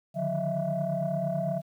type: tone cluster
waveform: sine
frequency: 147.4 / 156.3 / 180.2 / 631 / 668 Hz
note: D3 / D#3 / F#3 / D#5 / E5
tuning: +7 / +8 / -45 / +24 / +23 cents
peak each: -33 / -37 / -32 / -36 / -29 dBFS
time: 0.14-1.62 s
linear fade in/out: 50 ms
effects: tanh soft clip ceiling -19 dBFS + 10-bit